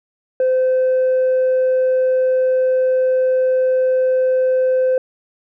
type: tone with tanh clipping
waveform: triangle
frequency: 515 Hz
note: C5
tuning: 28 cents flat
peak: -13 dBFS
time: 0.4-4.98 s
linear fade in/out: 2 ms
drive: 6 dB
effects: none